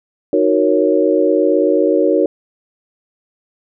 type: chord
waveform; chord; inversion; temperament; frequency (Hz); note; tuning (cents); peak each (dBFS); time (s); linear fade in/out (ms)
sine; D# minor seventh; none; equal; 311.1 / 370 / 466.2 / 554.4; D#4 / F#4 / A#4 / C#5; 0 / 0 / 0 / 0; -16; 0.33-2.26; 2
effects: none